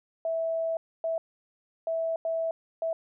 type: tone bursts at uneven times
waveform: sine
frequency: 655 Hz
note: E5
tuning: 11 cents flat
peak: -26 dBFS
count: 5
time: 0.25-0.77 / 1.04-1.18 / 1.87-2.16 / 2.25-2.51 / 2.82-2.93 s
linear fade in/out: 2 ms
effects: none